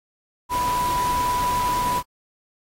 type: tone in noise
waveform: sine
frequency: 987.8 Hz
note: B5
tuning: in tune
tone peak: -20 dBFS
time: 0.49-2.03 s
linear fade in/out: 50 ms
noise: pink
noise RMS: -31 dBFS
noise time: 0.49-2.03 s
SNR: +8 dB
effects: AAC 48 kbps